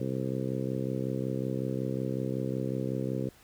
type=harmonic tone; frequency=65.41 Hz; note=C2; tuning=in tune; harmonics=2 / 3 / 4 / 5 / 6 / 7 / 8; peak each=-34 / -36 / -37 / -38 / -39 / -39 / -40 dBFS; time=0-3.29 s; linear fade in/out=5 ms; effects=pink hiss -58 dBFS RMS until 3.43 s